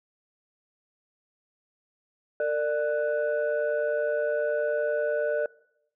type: tone cluster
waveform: sine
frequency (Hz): 455.6 / 595 / 1485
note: A#4 / D5 / F#6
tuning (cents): -40 / +22 / +6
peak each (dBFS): -28 / -25 / -33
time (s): 2.4-5.46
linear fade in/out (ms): 2
effects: noise-tail reverb RT60 0.8 s tail -23 dB re dry + tanh soft clip ceiling -16 dBFS